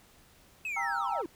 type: linear sweep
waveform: triangle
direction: down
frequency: 2637 to 293.7 Hz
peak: -31 dBFS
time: 0.65-1.26 s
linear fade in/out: 2 ms
type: chord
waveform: sine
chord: E diminished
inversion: first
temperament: equal with one note detuned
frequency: 795.4 / 932.3 / 1318.5 Hz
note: G5 / Bb5 / E6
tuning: +25 / 0 / 0 cents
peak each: -35 dBFS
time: 0.76-1.22 s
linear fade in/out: 10 ms
effects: pink hiss -60 dBFS RMS until 1.35 s